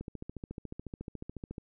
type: click train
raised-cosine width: 3 ms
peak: -27 dBFS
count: 23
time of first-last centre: 0.01-1.581 s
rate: 14 Hz
effects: none